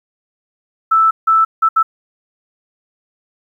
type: tone bursts at uneven times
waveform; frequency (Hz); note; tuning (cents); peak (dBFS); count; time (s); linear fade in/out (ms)
sine; 1318.5; E6; 0; -8; 4; 0.91-1.11 / 1.27-1.45 / 1.62-1.69 / 1.76-1.83; 10
effects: 8-bit